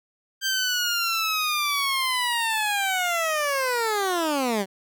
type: linear sweep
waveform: 15% pulse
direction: down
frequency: 1582 to 185 Hz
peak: -16 dBFS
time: 0.41-4.66 s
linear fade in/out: 50 ms
effects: none